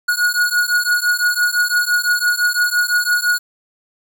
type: beating tone pair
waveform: square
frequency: 1448 / 1453.9 Hz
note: F#6 / F#6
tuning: -38 / -31 cents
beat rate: 5.9 Hz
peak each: -18 dBFS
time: 0.08-3.39 s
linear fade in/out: 10 ms
effects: none